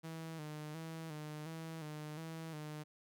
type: tone with vibrato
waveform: sawtooth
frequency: 156.9 Hz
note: D#3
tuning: 15 cents sharp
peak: -40 dBFS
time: 0.03-2.84 s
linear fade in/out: 20 ms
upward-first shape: square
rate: 1.4 Hz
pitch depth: 57 cents each way
effects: none